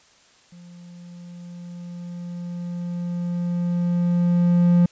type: tone with level ramp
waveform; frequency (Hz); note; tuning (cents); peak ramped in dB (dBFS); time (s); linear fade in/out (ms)
triangle; 174.61; F3; 0; -40 to -10; 0.52-4.86; 5
effects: white hiss -55 dBFS RMS until 4.91 s + resampled to 16000 Hz